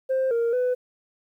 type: tone with pitch steps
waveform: sine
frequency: 525 / 465.9 / 499.7 Hz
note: C5 / A#4 / B4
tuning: +6 / -1 / +20 cents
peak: -18 dBFS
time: 0.09-0.75 s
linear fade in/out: 20 ms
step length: 220 ms
effects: tanh soft clip ceiling -19 dBFS + 10-bit